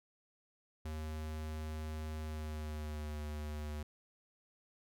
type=tone with pitch glide; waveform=square; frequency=77.78 to 75.17 Hz; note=D#2 to D2; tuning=0 to +41 cents; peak=-40 dBFS; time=0.85-3.83 s; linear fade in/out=5 ms; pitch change=-59 cents; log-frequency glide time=2.22-3.15 s; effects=none